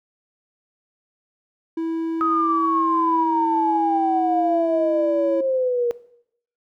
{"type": "tone with pitch glide", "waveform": "triangle", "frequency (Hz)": [327.3, 332.6], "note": ["E4", "E4"], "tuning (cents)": [-12, 16], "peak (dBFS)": -20, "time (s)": [1.77, 5.41], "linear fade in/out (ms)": 5, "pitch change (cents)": 28, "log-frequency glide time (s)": [4.41, 4.61]}
{"type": "exponential sweep", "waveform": "sine", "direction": "down", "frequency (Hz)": [1270, 472.3], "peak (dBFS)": -18, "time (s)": [2.21, 5.91], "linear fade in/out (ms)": 0}
{"effects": ["noise-tail reverb RT60 0.7 s tail -19 dB re dry"]}